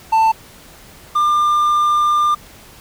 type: tone pair in turn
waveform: triangle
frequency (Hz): 889 / 1197.6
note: A5 / D6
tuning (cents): +18 / +33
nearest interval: perfect fourth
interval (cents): 515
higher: second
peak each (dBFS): -8 / -10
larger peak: first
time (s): 0.12-0.32 / 1.15-2.35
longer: second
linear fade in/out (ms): 10
effects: pink hiss -42 dBFS RMS until 2.8 s